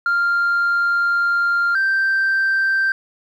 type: tone pair in turn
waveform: sine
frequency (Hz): 1395 / 1565.8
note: F6 / G6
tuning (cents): -2 / -2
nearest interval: major second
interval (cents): 200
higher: second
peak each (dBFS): -13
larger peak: neither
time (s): 0.06-1.75 / 1.75-2.92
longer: first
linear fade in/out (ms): 2
effects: tanh soft clip ceiling -13 dBFS + 9-bit

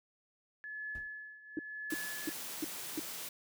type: tone with tremolo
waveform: sine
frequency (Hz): 1714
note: A6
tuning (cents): -46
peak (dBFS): -38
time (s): 0.64-2.32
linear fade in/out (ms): 0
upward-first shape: triangle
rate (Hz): 0.97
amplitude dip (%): 85
type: noise with exponential decay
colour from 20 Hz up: brown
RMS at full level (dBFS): -43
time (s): 0.95-1.11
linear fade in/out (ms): 1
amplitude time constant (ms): 34
type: tone bursts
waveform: sine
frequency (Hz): 311.3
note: D#4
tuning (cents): +1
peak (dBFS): -32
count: 5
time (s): 1.57-2.995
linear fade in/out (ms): 2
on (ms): 21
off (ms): 330
type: high-pass noise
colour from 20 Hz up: white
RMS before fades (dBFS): -43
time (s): 1.9-3.29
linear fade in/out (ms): 5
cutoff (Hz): 110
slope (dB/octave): 48
effects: none

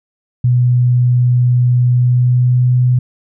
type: tone with pitch glide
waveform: sine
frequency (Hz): 123.47 to 125.05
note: B2 to B2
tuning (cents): 0 to +22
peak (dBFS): -8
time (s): 0.44-2.99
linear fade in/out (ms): 5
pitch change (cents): +22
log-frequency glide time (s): 1.9-2.75
effects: none

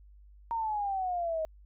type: exponential sweep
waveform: sine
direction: down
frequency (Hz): 932.3 to 625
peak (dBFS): -29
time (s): 0.51-1.45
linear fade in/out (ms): 0
effects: added 50 Hz sine -52 dBFS peak until 1.65 s

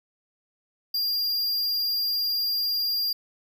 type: tone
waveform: square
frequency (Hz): 4794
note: D8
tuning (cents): +35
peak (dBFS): -24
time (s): 0.94-3.13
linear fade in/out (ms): 5
effects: none

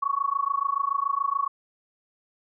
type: tone with amplitude modulation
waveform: sine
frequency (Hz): 1116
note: C#6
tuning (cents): +11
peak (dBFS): -19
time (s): 0.02-1.48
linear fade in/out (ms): 10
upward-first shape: sine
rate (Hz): 27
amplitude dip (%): 95
effects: none

